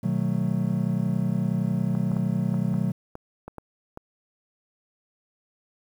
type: chord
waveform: triangle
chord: B dominant seventh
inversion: none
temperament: just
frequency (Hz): 123.47 / 154.34 / 185.21 / 222.2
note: B2 / D#3 / F#3 / A3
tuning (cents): 0 / -14 / +2 / +17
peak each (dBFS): -27 / -26 / -24 / -28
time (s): 0.03-2.92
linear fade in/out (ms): 10
type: clicks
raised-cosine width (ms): 1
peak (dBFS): -23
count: 9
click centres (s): 1.951 / 2.117 / 2.167 / 2.542 / 2.741 / 3.154 / 3.48 / 3.583 / 3.974
effects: 9-bit